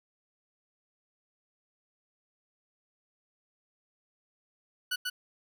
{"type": "tone with echo", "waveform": "20% pulse", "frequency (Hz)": 1480, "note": "F#6", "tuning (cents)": 0, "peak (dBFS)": -24, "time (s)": [4.91, 4.96], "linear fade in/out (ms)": 10, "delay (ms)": 140, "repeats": 1, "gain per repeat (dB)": -2, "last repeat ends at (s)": 5.1, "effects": []}